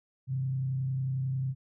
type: tone with frequency modulation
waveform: sine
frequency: 131.8 Hz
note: C3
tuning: 13 cents sharp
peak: -28 dBFS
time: 0.27-1.55 s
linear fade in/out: 50 ms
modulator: 31.1 Hz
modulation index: 0.31
effects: none

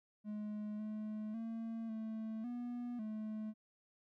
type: tone with pitch steps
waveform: triangle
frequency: 210.7 / 214.2 / 226.7 / 220.5 / 242.5 / 215.9 Hz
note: G#3 / A3 / A#3 / A3 / B3 / A3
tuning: +25 / -46 / -48 / +4 / -31 / -33 cents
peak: -38 dBFS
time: 0.24-3.54 s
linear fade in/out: 50 ms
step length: 550 ms
effects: none

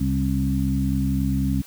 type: harmonic tone with a mistuned harmonic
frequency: 67.3 Hz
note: C2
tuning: 49 cents sharp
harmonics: 1 / 2 / 3 / 4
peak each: -25 / -25 / -25 / -25 dBFS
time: 0-1.62 s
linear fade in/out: 10 ms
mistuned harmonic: 3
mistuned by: -28 cents
effects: white hiss -46 dBFS RMS until 1.66 s

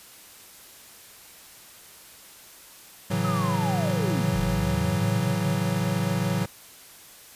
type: chord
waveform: square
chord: F# minor seventh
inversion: first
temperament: equal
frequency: 110 / 138.59 / 164.81 / 185 Hz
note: A2 / C#3 / E3 / F#3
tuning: 0 / 0 / 0 / 0 cents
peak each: -30 / -31 / -30 / -28 dBFS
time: 3.1-6.46 s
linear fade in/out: 10 ms
type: linear two-way sweep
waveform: sine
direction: down then up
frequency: 1306 to 37.49 to 160 Hz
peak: -29 dBFS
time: 3.24-5.6 s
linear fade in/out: 10 ms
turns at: 4.38 s
effects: white hiss -48 dBFS RMS until 7.35 s + resampled to 32000 Hz

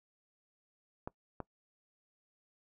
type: clicks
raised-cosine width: 1 ms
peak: -25 dBFS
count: 2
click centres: 1.075 / 1.403 s
effects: noise-tail reverb RT60 0.1 s tail -22 dB re dry

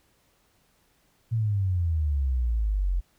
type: exponential sweep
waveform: sine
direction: down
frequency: 116.5 to 42.95 Hz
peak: -22 dBFS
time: 1.31-3.01 s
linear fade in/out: 20 ms
effects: pink hiss -66 dBFS RMS until 3.18 s

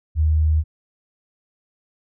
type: tone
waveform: sine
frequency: 77.78 Hz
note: D#2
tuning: in tune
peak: -14 dBFS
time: 0.15-0.64 s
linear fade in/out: 50 ms
effects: none

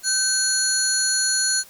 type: tone cluster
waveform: sine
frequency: 1534 / 4306 / 6060 / 6890 / 10760 Hz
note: G6 / C8 / F#8 / A8 / E9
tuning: -38 / +49 / +40 / -37 / +34 cents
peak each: -26 / -24 / -29 / -23 / -25 dBFS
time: 0.03-1.64 s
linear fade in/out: 50 ms
effects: white hiss -48 dBFS RMS until 1.69 s

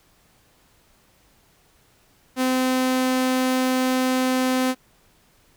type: tone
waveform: sawtooth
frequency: 257.2 Hz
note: C4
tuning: 30 cents flat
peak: -15 dBFS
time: 2.36-4.75 s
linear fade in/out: 50 ms
effects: pink hiss -59 dBFS RMS until 5.56 s

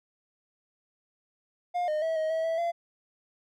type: tone with pitch steps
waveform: triangle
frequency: 709 / 612 / 648 / 630 / 646 / 655 / 683 Hz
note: F5 / D#5 / E5 / D#5 / E5 / E5 / F5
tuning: +26 / -29 / -30 / +21 / -35 / -11 / -39 cents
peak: -24 dBFS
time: 1.74-2.72 s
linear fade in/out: 20 ms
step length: 140 ms
effects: none

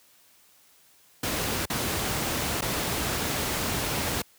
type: noise with dropouts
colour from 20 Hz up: pink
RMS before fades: -28 dBFS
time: 1.23-4.22 s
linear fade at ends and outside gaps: 5 ms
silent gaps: 1.656-1.699 / 2.61-2.62 s
effects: white hiss -59 dBFS RMS until 4.38 s + high-pass 60 Hz 12 dB/octave

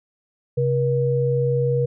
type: tone pair together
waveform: sine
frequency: 133.65 / 478.9 Hz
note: C3 / A#4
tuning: +37 / +47 cents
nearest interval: octave + minor seventh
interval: 2210 cents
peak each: -20 / -20 dBFS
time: 0.57-1.86 s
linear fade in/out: 10 ms
effects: none

